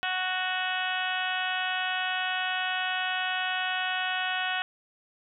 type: harmonic tone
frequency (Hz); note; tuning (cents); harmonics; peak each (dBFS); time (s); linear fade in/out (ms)
370; F#4; 0; 2 / 3 / 4 / 5 / 6 / 7 / 8 / 9 / 10; -33 / -39 / -32 / -35 / -44 / -35 / -36 / -38 / -49; 0.03-4.62; 0
effects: none